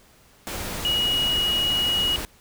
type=tone in noise; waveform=sine; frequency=2900 Hz; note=F#7; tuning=35 cents flat; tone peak=-20 dBFS; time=0.85-2.16 s; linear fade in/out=0 ms; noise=pink; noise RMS=-31 dBFS; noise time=0.47-2.25 s; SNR=+8 dB; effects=pink hiss -55 dBFS RMS until 2.4 s